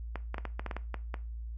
clicks, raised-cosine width 0.5 ms, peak -21 dBFS, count 10, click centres 0.157 / 0.344 / 0.382 / 0.453 / 0.595 / 0.663 / 0.712 / 0.766 / 0.943 / 1.142 s, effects noise-tail reverb RT60 0.3 s tail -17 dB re dry + added 57 Hz sine -37 dBFS peak until 1.57 s

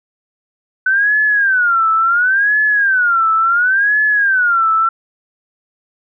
sine tone with vibrato, 1502 Hz, F#6, 26 cents sharp, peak -10 dBFS, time 0.86-4.89 s, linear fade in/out 5 ms, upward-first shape sine, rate 0.71 Hz, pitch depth 230 cents each way, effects none

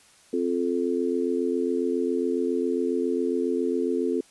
sine chord, F major, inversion second, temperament just, 261.9 / 349.2 / 436.5 Hz, C4 / F4 / A4, +2 / 0 / -14 cents, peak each -27 dBFS, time 0.33-4.21 s, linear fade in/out 5 ms, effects white hiss -56 dBFS RMS until 4.3 s + resampled to 24000 Hz

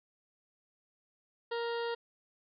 harmonic tone, 467.9 Hz, A#4, 6 cents sharp, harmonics 1 / 2 / 3 / 4 / 6 / 7 / 8 / 9 / 10, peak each -34 / -40 / -44 / -46 / -50 / -51 / -52 / -53 / -54 dBFS, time 1.51-1.95 s, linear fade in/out 10 ms, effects none

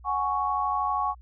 sine chord, F# suspended second, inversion none, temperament just, 740 / 832.5 / 1110 Hz, F#5 / G#5 / C#6, 0 / +4 / +2 cents, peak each -31 / -29 / -26 dBFS, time 0.04-1.15 s, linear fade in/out 50 ms, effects added 60 Hz sine -46 dBFS peak until 1.21 s

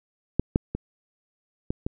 clicks, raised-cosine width 3 ms, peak -7 / -6 / -15 / -13 / -14 dBFS, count 5, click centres 0.396 / 0.559 / 0.75 / 1.705 / 1.865 s, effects none

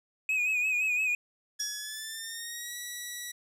triangle tone with vibrato, 2509 Hz, D#7, 14 cents sharp, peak -24 dBFS, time 0.29-1.15 s, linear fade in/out 2 ms, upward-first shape sine, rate 5.8 Hz, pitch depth 53 cents each way
10% pulse tone with pitch glide, 1698 to 1939.3 Hz, G#6 to B6, +38 to -32 cents, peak -28 dBFS, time 1.59-3.32 s, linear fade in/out 10 ms, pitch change +230 cents, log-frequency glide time 1.79-2.77 s
sine tone with exponential decay, 5610 Hz, F8, 7 cents sharp, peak -29 dBFS, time 1.6-2.16 s, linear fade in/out 1 ms, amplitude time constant 120 ms
effects none

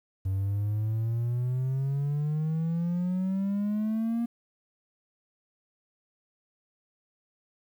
triangle exponential sweep, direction up, 94.4 to 236.8 Hz, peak -23 dBFS, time 0.25-4.26 s, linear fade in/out 10 ms, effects tanh soft clip ceiling -19 dBFS + 10-bit

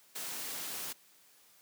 white noise, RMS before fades -40 dBFS, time 0.15-0.93 s, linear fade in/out 10 ms, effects white hiss -63 dBFS RMS until 1.61 s + high-pass 150 Hz 12 dB/octave

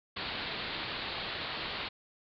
white low-pass noise, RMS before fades -38 dBFS, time 0.16-1.89 s, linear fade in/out 10 ms, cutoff 4500 Hz, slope 96 dB/octave, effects none

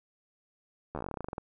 slowing click train, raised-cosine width 1 ms, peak -22 dBFS, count 17, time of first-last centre 0.95-1.381 s, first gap 12 ms, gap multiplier 1.1, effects none

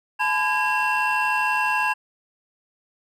triangle tone cluster, 856 / 1008 / 1639 / 2713 Hz, A5 / B5 / G#6 / E7, -48 / +35 / -23 / +49 cents, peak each -23 dBFS, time 0.19-1.94 s, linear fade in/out 20 ms, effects tanh soft clip ceiling -9 dBFS

